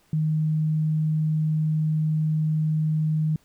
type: tone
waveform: sine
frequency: 155.56 Hz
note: D#3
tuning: in tune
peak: -20 dBFS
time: 0.13-3.36 s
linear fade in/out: 2 ms
effects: pink hiss -62 dBFS RMS until 3.44 s